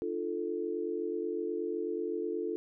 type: chord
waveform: sine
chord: D minor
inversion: none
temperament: equal with one note detuned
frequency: 301.1 / 349.2 / 440 Hz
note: D4 / F4 / A4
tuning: +43 / 0 / 0 cents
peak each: -39 / -35 / -35 dBFS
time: 0.02-2.56 s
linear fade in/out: 0 ms
effects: none